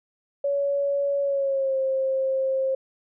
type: tone with pitch glide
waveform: sine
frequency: 563 to 531.4 Hz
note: C#5 to C5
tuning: +27 to +27 cents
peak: -21 dBFS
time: 0.44-2.75 s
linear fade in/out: 5 ms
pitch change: -100 cents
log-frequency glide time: 1.21-1.77 s
effects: none